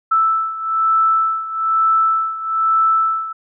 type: beating tone pair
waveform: sine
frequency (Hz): 1318.5 / 1319.6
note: E6 / E6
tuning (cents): 0 / +1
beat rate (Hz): 1.1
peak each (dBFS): -15 / -19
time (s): 0.11-3.33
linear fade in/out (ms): 10
effects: none